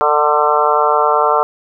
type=harmonic tone with a mistuned harmonic; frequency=149.4 Hz; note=D3; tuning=30 cents sharp; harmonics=3 / 4 / 5 / 6 / 7 / 8 / 9; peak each=-18 / -18 / -18 / -18 / -18 / -18 / -18 dBFS; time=0.01-1.43 s; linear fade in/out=0 ms; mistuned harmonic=8; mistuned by=-18 cents; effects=none